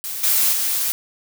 blue noise with level steps, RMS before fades -28 / -17 / -21 dBFS, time 0.04-0.92 s, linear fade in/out 0 ms, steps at 0.23 / 0.52 s, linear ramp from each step 10 ms, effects none

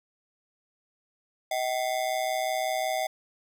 square ring-modulated tone, 698.5 Hz, F5, in tune, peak -24 dBFS, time 1.51-3.07 s, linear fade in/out 5 ms, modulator 62.7 Hz, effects none

